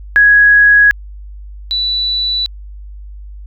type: tone pair in turn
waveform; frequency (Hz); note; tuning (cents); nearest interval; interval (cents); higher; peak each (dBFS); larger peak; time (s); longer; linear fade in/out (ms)
sine; 1665 / 3960; G#6 / B7; +4 / +4; octave + minor third; 1500; second; -4 / -13; first; 0.16-0.91 / 1.71-2.46; neither; 0
effects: added 50 Hz sine -28 dBFS peak until 3.46 s